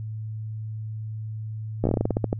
slowing click train, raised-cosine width 2 ms, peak -9 dBFS, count 13, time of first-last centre 1.84-2.329 s, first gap 14 ms, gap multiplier 1.18, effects added 109 Hz sine -30 dBFS peak until 2.39 s

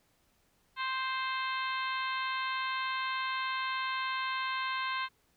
harmonic tone, 523.3 Hz, C5, in tune, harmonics 2 / 3 / 4 / 5 / 6 / 7 / 8, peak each -34 / -38 / -40 / -42 / -44 / -45 / -46 dBFS, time 0.76-5.09 s, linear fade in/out 50 ms, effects pink hiss -71 dBFS RMS until 5.36 s

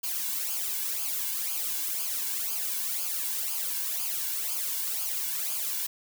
blue noise with flanger, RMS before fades -31 dBFS, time 0.03-5.87 s, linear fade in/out 10 ms, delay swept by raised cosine 0.52 to 1.62 ms, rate 2 Hz, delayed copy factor -0.75, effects none

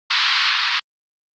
white band-pass noise, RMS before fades -18 dBFS, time 0.1-0.8 s, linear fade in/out 10 ms, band 1000 to 4600 Hz, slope 48 dB/octave, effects Opus 48 kbps

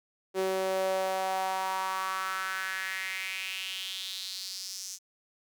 sawtooth tone with high-pass filter sweep, 189.3 Hz, F#3, 40 cents sharp, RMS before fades -33 dBFS, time 0.34-4.99 s, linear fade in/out 50 ms, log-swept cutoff 410 to 6200 Hz, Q 4.1, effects none

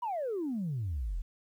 sine exponential sweep, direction down, 1003 to 36.06 Hz, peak -30 dBFS, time 0.02-1.22 s, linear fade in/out 10 ms, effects tanh soft clip ceiling -28 dBFS + 11-bit

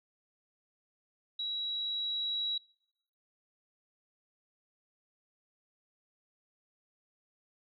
sine tone with level ramp, 3883 Hz, B7, 30 cents flat, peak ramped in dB -33 to -30 dBFS, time 1.39-2.58 s, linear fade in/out 5 ms, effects noise-tail reverb RT60 0.8 s tail -26 dB re dry

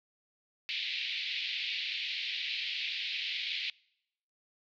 pink band-pass noise, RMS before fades -36 dBFS, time 0.69-3.7 s, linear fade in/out 0 ms, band 2200 to 4300 Hz, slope 48 dB/octave, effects noise-tail reverb RT60 0.8 s tail -26 dB re dry

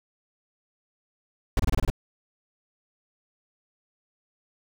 brown noise bursts, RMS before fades -21 dBFS, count 7, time 1.57-1.901 s, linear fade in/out 2 ms, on 25 ms, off 26 ms, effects none

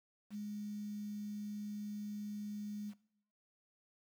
sine tone with quantisation, 207.7 Hz, G#3, in tune, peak -40 dBFS, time 0.3-2.94 s, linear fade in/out 50 ms, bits 10, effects noise-tail reverb RT60 0.7 s tail -19 dB re dry

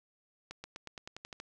accelerating click train, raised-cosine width 0.2 ms, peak -26 dBFS, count 10, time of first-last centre 0.51-1.401 s, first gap 130 ms, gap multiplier 0.93, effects none

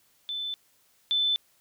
sine tone pair in turn, 3520 / 3520 Hz, A7 / A7, 0 / 0 cents, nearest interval unison, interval 0 cents, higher neither, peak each -30 / -22 dBFS, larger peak second, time 0.29-0.54 / 1.11-1.36 s, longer neither, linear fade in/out 0 ms, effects white hiss -65 dBFS RMS until 1.6 s

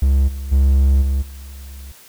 triangle tone with level steps, 68 Hz, C#2, 33 cents flat, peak -9 / -22 / -8 / -13 / -30 dBFS, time 0.02-1.92 s, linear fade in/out 5 ms, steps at 0.27 / 0.51 / 1.01 / 1.21 s, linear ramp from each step 20 ms, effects white hiss -45 dBFS RMS until 2.08 s

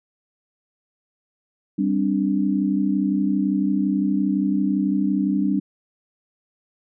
sine chord, G suspended fourth, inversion none, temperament equal, 196 / 261.6 / 293.7 Hz, G3 / C4 / D4, 0 / 0 / 0 cents, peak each -21 / -25 / -22 dBFS, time 1.78-5.6 s, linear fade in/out 10 ms, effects none

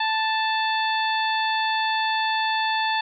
harmonic tone, 880 Hz, A5, in tune, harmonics 1 / 2 / 3 / 4 / 5, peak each -23 / -27 / -31 / -30 / -34 dBFS, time 0-3.01 s, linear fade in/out 5 ms, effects none

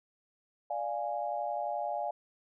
sine chord, D diminished, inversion none, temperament equal, 587.3 / 698.5 / 830.6 Hz, D5 / F5 / Ab5, 0 / 0 / 0 cents, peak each -37 / -35 / -36 dBFS, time 0.7-2.11 s, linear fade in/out 5 ms, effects none

